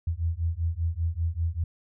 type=beating tone pair; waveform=sine; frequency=80.9 / 86 Hz; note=E2 / F2; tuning=-32 / -26 cents; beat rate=5.1 Hz; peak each=-28 dBFS; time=0.07-1.64 s; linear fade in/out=5 ms; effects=none